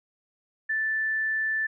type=tone; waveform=sine; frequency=1760 Hz; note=A6; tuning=in tune; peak=-24 dBFS; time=0.69-1.67 s; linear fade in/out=10 ms; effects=none